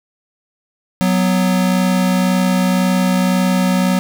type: tone pair together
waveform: square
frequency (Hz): 185 / 246.9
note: F#3 / B3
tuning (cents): 0 / 0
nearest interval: perfect fourth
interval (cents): 500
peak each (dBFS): -14 / -20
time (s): 1.01-3.99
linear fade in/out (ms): 0
effects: none